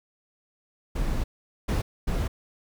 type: noise bursts at uneven times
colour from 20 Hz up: brown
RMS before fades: -26 dBFS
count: 3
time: 0.95-1.24 / 1.68-1.82 / 2.07-2.28 s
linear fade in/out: 10 ms
effects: none